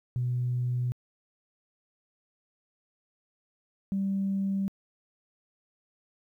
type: tone pair in turn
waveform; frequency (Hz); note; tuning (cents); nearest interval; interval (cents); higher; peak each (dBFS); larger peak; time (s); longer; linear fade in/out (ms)
sine; 123.6 / 195.29; B2 / G3; +2 / -6; minor sixth; 792; second; -25; neither; 0.16-0.92 / 3.92-4.68; neither; 0
effects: tanh soft clip ceiling -21 dBFS + 11-bit